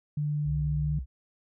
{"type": "tone with pitch glide", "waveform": "sine", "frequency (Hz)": [148.3, 149.76], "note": ["D3", "D3"], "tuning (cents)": [17, 34], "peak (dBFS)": -26, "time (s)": [0.17, 0.99], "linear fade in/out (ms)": 5, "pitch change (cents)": 17, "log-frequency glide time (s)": [0.45, 0.69]}
{"type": "tone with vibrato", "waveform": "sine", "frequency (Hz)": 65.41, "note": "C2", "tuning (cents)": 0, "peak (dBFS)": -31, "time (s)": [0.44, 1.06], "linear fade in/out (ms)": 50, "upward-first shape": "square", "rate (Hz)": 15, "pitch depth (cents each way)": 97}
{"effects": []}